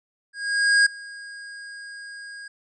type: tone with ADSR envelope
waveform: square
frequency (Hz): 1632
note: G#6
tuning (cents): -31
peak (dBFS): -14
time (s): 0.33-2.48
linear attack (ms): 530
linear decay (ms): 7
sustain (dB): -23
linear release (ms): 6
effects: resampled to 22050 Hz